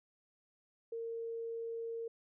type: tone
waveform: sine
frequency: 459 Hz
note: A#4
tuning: 27 cents flat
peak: -38 dBFS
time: 0.92-2.08 s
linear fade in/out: 5 ms
effects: none